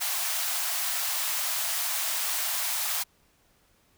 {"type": "high-pass noise", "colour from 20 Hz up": "white", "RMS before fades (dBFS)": -29, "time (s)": [0, 3.04], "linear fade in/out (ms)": 20, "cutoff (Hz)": 610, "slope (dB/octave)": 96, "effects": ["pink hiss -65 dBFS RMS until 3.97 s"]}